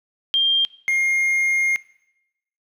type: tone pair in turn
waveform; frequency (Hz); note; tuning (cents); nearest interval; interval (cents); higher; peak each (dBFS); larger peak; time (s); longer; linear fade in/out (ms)
sine / triangle; 3192 / 2130; G7 / C7; +31 / +30; perfect fifth; 701; first; -15; neither; 0.34-0.65 / 0.88-1.76; second; 0
effects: noise-tail reverb RT60 0.9 s tail -20 dB re dry